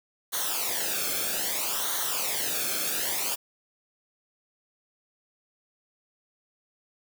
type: noise with flanger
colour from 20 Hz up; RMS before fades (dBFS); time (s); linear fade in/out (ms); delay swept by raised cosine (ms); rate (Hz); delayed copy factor
white; -29; 0.32-3.36; 20; 0.39 to 1.05; 0.62; -0.75
effects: none